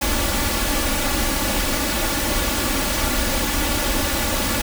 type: noise with comb filter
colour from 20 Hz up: pink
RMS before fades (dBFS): -21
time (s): 0.01-4.62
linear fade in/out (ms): 10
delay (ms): 3.5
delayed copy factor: +0.7
effects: none